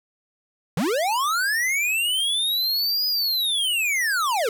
square linear two-way sweep, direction up then down, 137 to 5000 to 410.1 Hz, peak -21 dBFS, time 0.77-4.49 s, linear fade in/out 2 ms, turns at 3.07 s, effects 9-bit

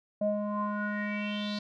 square tone with low-pass filter sweep, 207.7 Hz, G#3, in tune, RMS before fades -32 dBFS, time 0.21-1.59 s, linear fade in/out 5 ms, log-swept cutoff 580 to 4400 Hz, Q 6.7, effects none

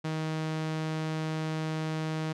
sawtooth tone, 157.6 Hz, D#3, 23 cents sharp, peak -26 dBFS, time 0.04-2.33 s, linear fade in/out 10 ms, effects low-pass 6000 Hz 12 dB/octave

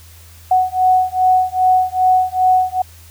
sine beating tone pair, 740 / 742.5 Hz, F#5 / F#5, 0 / +6 cents, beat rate 2.5 Hz, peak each -14 dBFS, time 0.51-2.82 s, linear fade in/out 5 ms, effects added 83 Hz sine -40 dBFS peak until 3.1 s + white hiss -45 dBFS RMS until 3.1 s

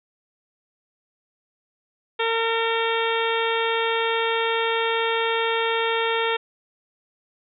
harmonic tone with a mistuned harmonic, 455.6 Hz, A#4, 40 cents flat, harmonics 1 / 2 / 3 / 4 / 5 / 6 / 7 / 8, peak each -24 / -27 / -29 / -30 / -31 / -32 / -32 / -33 dBFS, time 2.19-6.37 s, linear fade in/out 10 ms, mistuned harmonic 7, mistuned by +22 cents, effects none

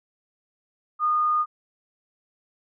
sine tone, 1225 Hz, D#6, 27 cents flat, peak -19 dBFS, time 0.99-1.46 s, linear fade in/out 50 ms, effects none

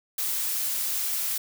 blue noise, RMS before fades -28 dBFS, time 0.18-1.38 s, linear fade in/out 5 ms, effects none

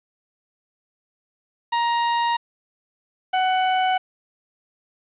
40% pulse tone pair in turn, 940 / 746.1 Hz, A#5 / F#5, +14 / +14 cents, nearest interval major third, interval 400 cents, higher first, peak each -18 / -17 dBFS, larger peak second, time 1.72-2.37 / 3.33-3.98 s, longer neither, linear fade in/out 10 ms, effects resampled to 8000 Hz + 8-bit

